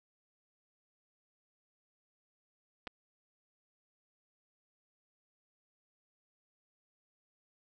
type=clicks; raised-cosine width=0.3 ms; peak=-25 / -26 dBFS; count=2; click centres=2.871 / 2.875 s; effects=none